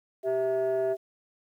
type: tone pair together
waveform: sine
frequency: 389.5 / 655 Hz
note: G4 / E5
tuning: -11 / -11 cents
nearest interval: major sixth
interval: 900 cents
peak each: -25 dBFS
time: 0.23-0.97 s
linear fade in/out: 50 ms
effects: tanh soft clip ceiling -21 dBFS + 10-bit